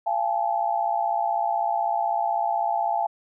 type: tone cluster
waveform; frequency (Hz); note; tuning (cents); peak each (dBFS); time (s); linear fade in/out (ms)
sine; 688 / 804 / 864; F5 / G5 / A5; -26 / +44 / -32; -26; 0.06-3.07; 10
effects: none